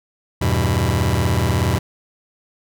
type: chord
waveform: sawtooth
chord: E minor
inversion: none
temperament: just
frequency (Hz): 82.41 / 98.89 / 123.61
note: E2 / G2 / B2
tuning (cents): 0 / +16 / +2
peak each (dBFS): -16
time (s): 0.41-1.79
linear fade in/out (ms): 10
effects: none